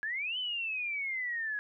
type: exponential two-way sweep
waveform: sine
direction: up then down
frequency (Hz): 1662 to 3068 to 1662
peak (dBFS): -32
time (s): 0.03-1.59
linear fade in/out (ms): 0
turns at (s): 0.38
effects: none